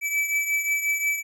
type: beating tone pair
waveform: square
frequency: 2304 / 2309.6 Hz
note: D7 / D7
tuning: -34 / -30 cents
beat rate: 5.6 Hz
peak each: -24 / -30 dBFS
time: 0.01-1.23 s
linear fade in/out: 50 ms
effects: none